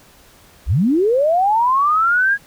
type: linear sweep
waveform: sine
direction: up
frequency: 43.46 to 1661.2 Hz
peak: -12 dBFS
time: 0.66-2.38 s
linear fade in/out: 50 ms
effects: pink hiss -48 dBFS RMS until 2.46 s